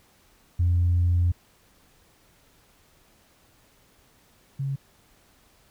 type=tone pair in turn; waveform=sine; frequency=87.31 / 137.23 Hz; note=F2 / C#3; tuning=0 / -17 cents; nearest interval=minor sixth; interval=783 cents; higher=second; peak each=-17 / -25 dBFS; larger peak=first; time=0.59-1.32 / 4.59-4.76 s; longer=first; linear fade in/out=10 ms; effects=tanh soft clip ceiling -15 dBFS + pink hiss -60 dBFS RMS until 5.7 s